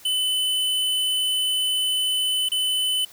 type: tone with dropouts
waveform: square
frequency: 3018 Hz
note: F#7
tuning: 34 cents sharp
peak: -21 dBFS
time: 0.05-3.05 s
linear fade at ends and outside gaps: 5 ms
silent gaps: 2.488-2.517 s
effects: white hiss -48 dBFS RMS until 3.12 s